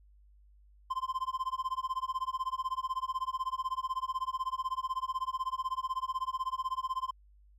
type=tone with tremolo; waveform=triangle; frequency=1041 Hz; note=C6; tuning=9 cents flat; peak=-26 dBFS; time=0.9-7.11 s; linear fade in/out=10 ms; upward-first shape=sine; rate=16 Hz; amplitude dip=100%; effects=added 50 Hz sine -57 dBFS peak until 7.58 s + MP3 96 kbps